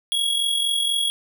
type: tone with amplitude modulation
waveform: square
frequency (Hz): 3322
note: G#7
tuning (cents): 0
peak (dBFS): -18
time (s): 0.12-1.1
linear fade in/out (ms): 0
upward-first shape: sine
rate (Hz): 44.1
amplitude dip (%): 50
effects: none